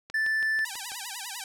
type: click train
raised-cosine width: 0.2 ms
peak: -24 dBFS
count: 6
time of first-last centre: 0.1-0.918 s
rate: 6.11 Hz
type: tone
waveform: triangle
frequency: 1760 Hz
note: A6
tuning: in tune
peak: -22 dBFS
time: 0.14-0.65 s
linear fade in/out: 5 ms
type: tone with vibrato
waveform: 5% pulse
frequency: 873 Hz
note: A5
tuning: 14 cents flat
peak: -23 dBFS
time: 0.65-1.44 s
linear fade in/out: 2 ms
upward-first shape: sine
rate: 10 Hz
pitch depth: 230 cents each way
effects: none